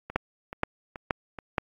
two click trains, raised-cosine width 0.5 ms, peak -22 / -9 dBFS, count 4 / 4, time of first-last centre 0.1-1.388 / 0.16-1.582 s, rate 2.33 / 2.11 Hz, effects AAC 64 kbps

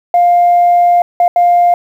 sine tone bursts at uneven times, 702 Hz, F5, 9 cents sharp, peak -4 dBFS, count 3, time 0.14-1.02 / 1.2-1.28 / 1.36-1.74 s, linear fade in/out 2 ms, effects tanh soft clip ceiling -2 dBFS + 7-bit

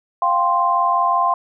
sine chord, F suspended second, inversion none, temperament equal, 698.5 / 784 / 1046.5 Hz, F5 / G5 / C6, 0 / 0 / 0 cents, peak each -20 / -22 / -16 dBFS, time 0.22-1.34 s, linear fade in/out 2 ms, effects none

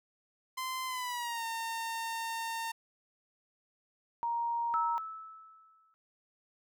sawtooth tone with pitch glide, 1035 to 911.5 Hz, C6 to A#5, -19 to -39 cents, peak -31 dBFS, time 0.57-2.72 s, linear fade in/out 10 ms, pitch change -220 cents, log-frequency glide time 0.86-1.45 s
sine tone, 937 Hz, A#5, 9 cents sharp, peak -30 dBFS, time 4.23-4.98 s, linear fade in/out 0 ms
sine tone with exponential decay, 1307 Hz, E6, 15 cents flat, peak -28 dBFS, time 4.74-5.94 s, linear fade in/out 0 ms, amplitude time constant 260 ms
effects none

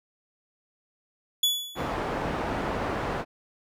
40% pulse tone with exponential decay, 3420 Hz, A7, 50 cents flat, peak -17 dBFS, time 1.43-1.94 s, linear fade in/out 5 ms, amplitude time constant 110 ms
white low-pass noise, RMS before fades -30 dBFS, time 1.75-3.25 s, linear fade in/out 50 ms, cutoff 950 Hz, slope 12 dB/octave
effects none

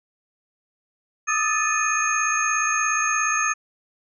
sine tone cluster, 1224 / 1281 / 1753 / 2483 / 6450 Hz, D#6 / E6 / A6 / D#7 / G8, -29 / -50 / -7 / -4 / +48 cents, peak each -26 dBFS, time 1.27-3.54 s, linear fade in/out 20 ms, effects none

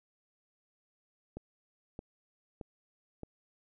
click train, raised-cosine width 2 ms, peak -28 dBFS, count 4, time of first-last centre 1.37-3.233 s, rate 1.61 Hz, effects none

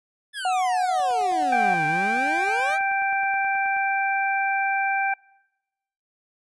25% pulse exponential two-way sweep, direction down then up, 1760 to 146.83 to 682 Hz, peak -25 dBFS, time 0.33-2.79 s, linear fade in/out 50 ms, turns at 1.86 s
sine tone with vibrato, 737 Hz, F#5, 7 cents flat, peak -20 dBFS, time 0.45-1.74 s, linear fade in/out 2 ms, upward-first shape square, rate 2.3 Hz, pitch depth 10 cents each way
click train, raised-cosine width 0.5 ms, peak -29 dBFS, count 27, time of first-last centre 1-3.766 s, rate 9.4 Hz
harmonic tone, 784 Hz, G5, in tune, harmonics 1 / 2 / 3, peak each -23 / -26 / -28 dBFS, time 1.52-5.14 s, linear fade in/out 5 ms
effects noise-tail reverb RT60 1.0 s tail -26 dB re dry + resampled to 24000 Hz

